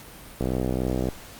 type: click train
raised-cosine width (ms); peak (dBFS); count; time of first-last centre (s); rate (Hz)
2; -12; 44; 0.41-1.087; 63.5
effects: pink hiss -44 dBFS RMS until 1.39 s + Opus 48 kbps